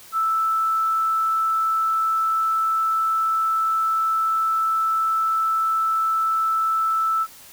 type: tone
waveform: sine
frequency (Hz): 1318.5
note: E6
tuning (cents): 0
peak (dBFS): -18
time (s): 0.12-7.27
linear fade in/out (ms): 50
effects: white hiss -45 dBFS RMS until 7.52 s